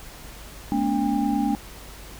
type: tone cluster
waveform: sine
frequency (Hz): 216.1 / 245.5 / 286 / 803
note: A3 / B3 / D4 / G5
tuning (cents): -31 / -10 / -46 / +41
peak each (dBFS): -25 / -27 / -24 / -28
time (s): 0.72-1.55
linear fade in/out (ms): 0
effects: added 50 Hz sine -43 dBFS peak until 2.19 s + pink hiss -43 dBFS RMS until 2.19 s